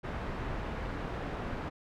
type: low-pass noise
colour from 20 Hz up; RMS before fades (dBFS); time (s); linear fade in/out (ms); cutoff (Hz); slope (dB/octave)
pink; -37; 0.03-1.7; 20; 1700; 12
effects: none